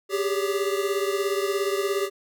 square tone cluster, 391.9 / 408.9 / 566 Hz, G4 / G#4 / C#5, 0 / -27 / +36 cents, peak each -26 / -29 / -34 dBFS, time 0.09-2.1 s, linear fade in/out 50 ms, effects none

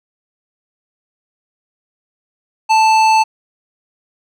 triangle tone with hard clipping, 880 Hz, A5, in tune, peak -10 dBFS, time 2.69-3.24 s, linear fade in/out 20 ms, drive 17 dB, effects none

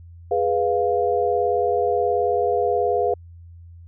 sine chord, F diminished, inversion first, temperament equal, 415.3 / 493.9 / 698.5 Hz, Ab4 / Cb5 / F5, 0 / 0 / 0 cents, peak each -22 dBFS, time 0.31-3.14 s, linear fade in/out 5 ms, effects added 85 Hz sine -40 dBFS peak until 3.87 s

